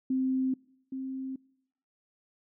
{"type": "tone pair in turn", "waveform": "sine", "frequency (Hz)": [261.1, 264], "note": ["C4", "C4"], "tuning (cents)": [-3, 16], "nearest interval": "unison", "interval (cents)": 19, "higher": "second", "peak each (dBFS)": [-25, -33], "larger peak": "first", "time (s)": [[0.1, 0.54], [0.92, 1.36]], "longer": "neither", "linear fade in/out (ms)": 5, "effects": ["noise-tail reverb RT60 0.8 s tail -25 dB re dry"]}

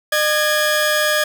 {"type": "tone pair together", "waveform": "sawtooth", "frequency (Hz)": [606, 1664.3], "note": ["D#5", "G#6"], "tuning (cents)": [-46, 3], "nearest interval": "octave + perfect fourth", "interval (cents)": 1749, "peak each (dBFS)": -14, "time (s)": [0.12, 1.24], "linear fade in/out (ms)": 5, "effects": []}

